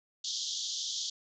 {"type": "band-pass noise", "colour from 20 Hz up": "pink", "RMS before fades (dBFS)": -36, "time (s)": [0.24, 1.1], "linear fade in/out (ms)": 5, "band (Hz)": [3200, 6900], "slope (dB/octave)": 96, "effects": []}